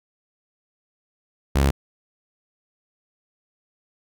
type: tone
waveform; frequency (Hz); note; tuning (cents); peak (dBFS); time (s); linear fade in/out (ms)
sawtooth; 68.9; C#2; -10; -12; 1.55-1.71; 10
effects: none